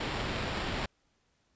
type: noise with sample-and-hold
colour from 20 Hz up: pink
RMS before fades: -34 dBFS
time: 0-0.86 s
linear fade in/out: 5 ms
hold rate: 6300 Hz
effects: pink hiss -73 dBFS RMS until 1.55 s + resampled to 16000 Hz